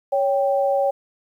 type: tone pair together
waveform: sine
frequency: 557 / 785.2 Hz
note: C#5 / G5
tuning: +8 / +3 cents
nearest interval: tritone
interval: 595 cents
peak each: -18 / -22 dBFS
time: 0.12-0.91 s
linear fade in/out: 10 ms
effects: 9-bit